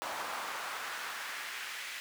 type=noise with high-pass filter sweep; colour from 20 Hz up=brown; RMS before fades=-40 dBFS; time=0.02-2 s; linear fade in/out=0 ms; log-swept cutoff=880 to 2200 Hz; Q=1.5; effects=none